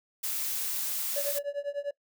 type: noise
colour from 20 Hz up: blue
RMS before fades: -32 dBFS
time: 0.23-1.39 s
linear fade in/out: 10 ms
type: tone with tremolo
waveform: triangle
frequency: 572 Hz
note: D5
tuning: 46 cents flat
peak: -25 dBFS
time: 1.16-1.91 s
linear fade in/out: 5 ms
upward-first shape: triangle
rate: 10 Hz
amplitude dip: 100%
effects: noise-tail reverb RT60 0.1 s tail -21 dB re dry